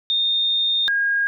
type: tone pair in turn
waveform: sine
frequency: 3656 / 1628.6 Hz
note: A#7 / G#6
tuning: -34 / -34 cents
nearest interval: octave + major second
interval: 1400 cents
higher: first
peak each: -17 dBFS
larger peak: neither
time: 0.1-0.88 / 0.88-1.27 s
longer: first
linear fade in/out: 0 ms
effects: none